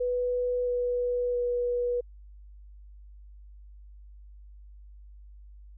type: tone with pitch steps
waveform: sine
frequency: 493.9 / 490.2 / 486.5 Hz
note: B4 / B4 / B4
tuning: 0 / -13 / -26 cents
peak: -25 dBFS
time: 0-2.01 s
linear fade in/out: 10 ms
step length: 670 ms
effects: added 50 Hz sine -46 dBFS peak until 5.77 s